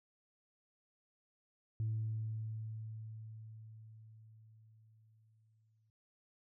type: tone with exponential decay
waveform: sine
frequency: 110 Hz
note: A2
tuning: in tune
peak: -32 dBFS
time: 1.8-5.9 s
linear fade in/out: 0 ms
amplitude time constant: 890 ms
effects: noise-tail reverb RT60 0.3 s tail -26 dB re dry + tanh soft clip ceiling -30 dBFS